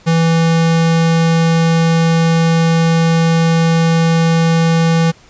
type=tone; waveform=square; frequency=164.81 Hz; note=E3; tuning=in tune; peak=-10 dBFS; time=0.06-5.12 s; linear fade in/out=20 ms; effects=pink hiss -45 dBFS RMS until 5.29 s + resampled to 16000 Hz